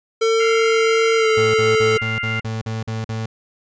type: tone with pitch glide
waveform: square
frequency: 449.8 to 439.5 Hz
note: A4 to A4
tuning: +38 to -2 cents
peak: -15 dBFS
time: 0.21-1.98 s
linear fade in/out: 10 ms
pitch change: -40 cents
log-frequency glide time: 1.17-1.28 s
type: harmonic tone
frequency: 698.5 Hz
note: F5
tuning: in tune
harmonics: 2 / 3 / 4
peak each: -27 / -24 / -30 dBFS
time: 0.39-2.41 s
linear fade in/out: 20 ms
type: tone bursts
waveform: 35% pulse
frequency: 111.3 Hz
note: A2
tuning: 20 cents sharp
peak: -21 dBFS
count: 9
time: 1.37-3.26 s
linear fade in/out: 5 ms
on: 170 ms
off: 45 ms
effects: resampled to 16000 Hz